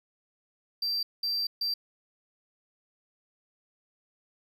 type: tone bursts at uneven times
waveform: triangle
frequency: 4699 Hz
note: D8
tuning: in tune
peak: -26 dBFS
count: 3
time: 0.82-1.03 / 1.23-1.47 / 1.61-1.74 s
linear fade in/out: 5 ms
effects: none